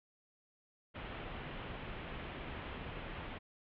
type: low-pass noise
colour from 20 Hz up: pink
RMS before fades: -45 dBFS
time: 0.94-3.39 s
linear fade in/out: 20 ms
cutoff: 3300 Hz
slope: 48 dB/octave
effects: none